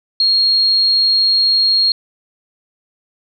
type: tone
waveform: sine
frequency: 4266 Hz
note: C8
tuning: 33 cents sharp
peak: -10 dBFS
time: 0.2-1.92 s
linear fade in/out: 2 ms
effects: none